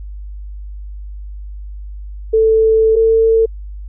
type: tone pair in turn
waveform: sine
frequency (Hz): 442.6 / 448.8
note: A4 / A4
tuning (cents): +10 / +34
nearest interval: unison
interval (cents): 24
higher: second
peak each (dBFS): -8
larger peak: neither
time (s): 2.33-2.96 / 2.96-3.46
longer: first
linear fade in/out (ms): 10
effects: added 50 Hz sine -26 dBFS peak until 3.88 s